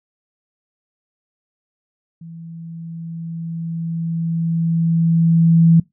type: tone with level ramp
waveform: sine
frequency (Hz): 165.6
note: E3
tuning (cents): +8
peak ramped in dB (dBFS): -33 to -7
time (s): 2.21-5.8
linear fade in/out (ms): 5
effects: noise-tail reverb RT60 0.2 s tail -24 dB re dry